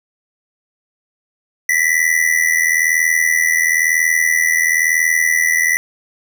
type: ring-modulated tone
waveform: square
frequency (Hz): 1975.5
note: B6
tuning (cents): 0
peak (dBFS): -10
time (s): 1.69-5.77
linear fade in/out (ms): 0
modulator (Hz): 40.5
effects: none